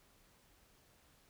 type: silence
effects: pink hiss -68 dBFS RMS until 1.29 s